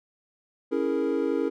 triangle chord, A# half-diminished seventh, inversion first, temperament equal, 277.2 / 329.6 / 415.3 / 466.2 Hz, C#4 / E4 / G#4 / A#4, 0 / 0 / 0 / 0 cents, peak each -27 dBFS, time 0.71-1.5 s, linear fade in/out 20 ms, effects none

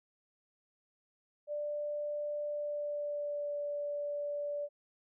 sine tone with pitch glide, 590 to 581.5 Hz, D5 to D5, +8 to -17 cents, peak -34 dBFS, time 1.47-4.69 s, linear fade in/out 50 ms, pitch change -25 cents, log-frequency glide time 2.45-3.57 s, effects none

